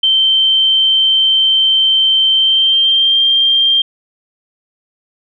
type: tone with pitch glide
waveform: sine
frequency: 3115 to 3182 Hz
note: G7 to G7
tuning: -12 to +25 cents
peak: -8 dBFS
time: 0.03-3.82 s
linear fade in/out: 5 ms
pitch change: +37 cents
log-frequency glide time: 2.33-3.21 s
effects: none